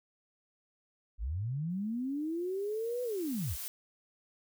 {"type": "linear two-way sweep", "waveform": "sine", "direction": "up then down", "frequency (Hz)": [44.76, 502, 44.76], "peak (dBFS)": -32, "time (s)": [1.18, 3.57], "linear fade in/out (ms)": 50, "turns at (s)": 3.03}
{"type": "noise with exponential growth", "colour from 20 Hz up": "blue", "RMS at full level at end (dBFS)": -39, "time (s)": [1.7, 3.68], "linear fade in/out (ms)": 0, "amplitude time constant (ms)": 430}
{"effects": []}